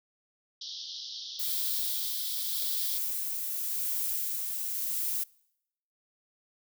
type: band-pass noise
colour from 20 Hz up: pink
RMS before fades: -41 dBFS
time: 0.61-2.98 s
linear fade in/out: 5 ms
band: 3200 to 5700 Hz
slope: 96 dB/octave
type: noise with tremolo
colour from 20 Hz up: violet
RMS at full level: -31 dBFS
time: 1.39-5.24 s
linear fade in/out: 10 ms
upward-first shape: sine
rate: 0.87 Hz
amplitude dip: 30%
effects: noise-tail reverb RT60 0.8 s tail -25 dB re dry